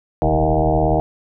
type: tone with frequency modulation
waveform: sine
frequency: 392 Hz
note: G4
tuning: in tune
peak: -13 dBFS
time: 0.22-1 s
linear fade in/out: 0 ms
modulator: 77.2 Hz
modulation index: 5
effects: none